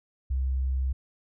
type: tone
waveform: sine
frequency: 65.5 Hz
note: C2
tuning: 2 cents sharp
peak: -24 dBFS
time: 0.3-0.93 s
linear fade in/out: 10 ms
effects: none